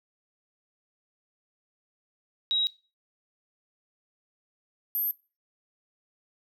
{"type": "tone pair in turn", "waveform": "sine", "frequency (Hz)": [3830, 12883], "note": ["A#7", "G9"], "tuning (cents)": [46, 46], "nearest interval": "octave + major sixth", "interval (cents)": 2100, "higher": "second", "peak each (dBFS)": [-23, -26], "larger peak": "first", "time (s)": [[2.51, 2.67], [4.95, 5.11]], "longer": "neither", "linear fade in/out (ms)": 0, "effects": ["noise-tail reverb RT60 0.3 s tail -18 dB re dry"]}